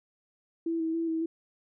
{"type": "tone with vibrato", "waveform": "sine", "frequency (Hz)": 327.3, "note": "E4", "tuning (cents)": -12, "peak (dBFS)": -27, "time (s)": [0.66, 1.26], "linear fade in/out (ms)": 5, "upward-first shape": "square", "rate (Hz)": 3.6, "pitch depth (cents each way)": 20, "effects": []}